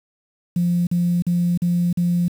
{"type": "tone bursts", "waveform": "sine", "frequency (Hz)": 174.61, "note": "F3", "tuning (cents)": 0, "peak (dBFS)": -15, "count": 5, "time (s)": [0.56, 2.282], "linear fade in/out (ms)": 5, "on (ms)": 310, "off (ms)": 43, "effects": ["tanh soft clip ceiling -11 dBFS", "7-bit"]}